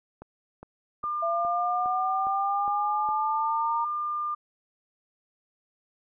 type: click train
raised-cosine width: 1 ms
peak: -28 dBFS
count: 8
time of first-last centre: 0.22-3.089 s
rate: 2.44 Hz
type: tone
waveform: sine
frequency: 1200 Hz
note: D6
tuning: 37 cents sharp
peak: -27 dBFS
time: 1.03-4.35 s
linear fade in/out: 10 ms
type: linear sweep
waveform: sine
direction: up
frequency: 669 to 932.3 Hz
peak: -26 dBFS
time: 1.22-3.85 s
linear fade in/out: 10 ms
effects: none